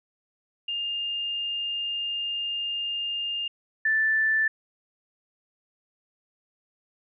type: tone pair in turn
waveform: sine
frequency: 2814 / 1761.5 Hz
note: F7 / A6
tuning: +12 / +1 cents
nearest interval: minor sixth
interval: 811 cents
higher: first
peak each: -27 / -20 dBFS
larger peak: second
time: 0.68-3.48 / 3.85-4.48 s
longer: first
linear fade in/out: 5 ms
effects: none